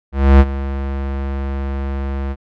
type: tone with ADSR envelope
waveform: square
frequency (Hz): 68.4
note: C#2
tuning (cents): -23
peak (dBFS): -4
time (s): 0.12-2.36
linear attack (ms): 280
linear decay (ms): 44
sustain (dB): -16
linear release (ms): 47
effects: low-pass 2000 Hz 12 dB/octave